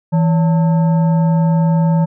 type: tone with frequency modulation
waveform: sine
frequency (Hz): 164.81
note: E3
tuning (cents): 0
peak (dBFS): -10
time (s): 0.12-2.06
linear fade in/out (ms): 20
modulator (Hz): 729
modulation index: 0.4
effects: none